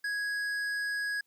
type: tone with tanh clipping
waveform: sine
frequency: 1661.2 Hz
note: G#6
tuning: in tune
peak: -32 dBFS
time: 0.04-1.21 s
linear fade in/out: 5 ms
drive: 11 dB
effects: white hiss -75 dBFS RMS until 1.26 s